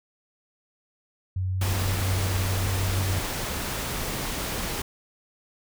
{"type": "tone with pitch glide", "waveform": "sine", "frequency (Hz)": [93, 94.57], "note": ["F#2", "F#2"], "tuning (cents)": [9, 38], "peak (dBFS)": -24, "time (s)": [1.36, 3.19], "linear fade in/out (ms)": 5, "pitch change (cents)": 29, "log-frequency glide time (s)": [1.51, 1.61]}
{"type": "noise", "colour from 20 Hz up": "pink", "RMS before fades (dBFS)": -30, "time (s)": [1.61, 4.82], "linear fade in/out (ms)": 5}
{"effects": []}